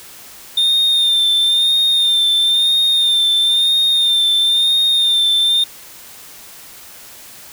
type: tone with vibrato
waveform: triangle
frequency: 3621 Hz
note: A7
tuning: 49 cents sharp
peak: -10 dBFS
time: 0.57-5.64 s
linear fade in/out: 5 ms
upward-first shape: sine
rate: 1 Hz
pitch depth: 36 cents each way
effects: white hiss -38 dBFS RMS until 7.52 s